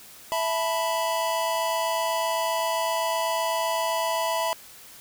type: chord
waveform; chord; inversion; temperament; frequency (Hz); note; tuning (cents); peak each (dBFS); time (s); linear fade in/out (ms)
square; E suspended fourth; none; equal; 659.3 / 880 / 987.8; E5 / A5 / B5; 0 / 0 / 0; -28 / -32 / -28; 0.32-4.53; 0
effects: white hiss -47 dBFS RMS until 5 s